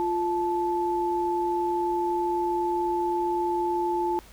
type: tone pair together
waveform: sine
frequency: 348.9 / 872 Hz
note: F4 / A5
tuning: -2 / -16 cents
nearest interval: octave + major third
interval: 1586 cents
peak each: -26 dBFS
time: 0-4.19 s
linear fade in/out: 0 ms
effects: added 50 Hz sine -51 dBFS peak until 4.32 s + pink hiss -52 dBFS RMS until 4.32 s